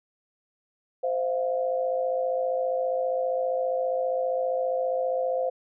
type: tone cluster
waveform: sine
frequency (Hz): 518 / 647 / 702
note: C5 / E5 / F5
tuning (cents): -17 / -32 / +9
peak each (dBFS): -25 / -33 / -31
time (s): 1.03-5.5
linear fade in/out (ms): 10
effects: none